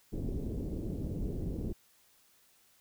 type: low-pass noise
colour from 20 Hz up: pink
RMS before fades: -36 dBFS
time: 0.12-1.73 s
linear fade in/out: 10 ms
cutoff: 410 Hz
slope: 24 dB/octave
effects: white hiss -66 dBFS RMS until 2.8 s